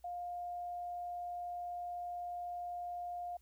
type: tone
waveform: sine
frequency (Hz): 706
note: F5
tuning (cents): +19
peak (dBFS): -39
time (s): 0.04-3.37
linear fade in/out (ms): 5
effects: added 60 Hz sine -65 dBFS peak until 3.41 s + white hiss -75 dBFS RMS until 3.41 s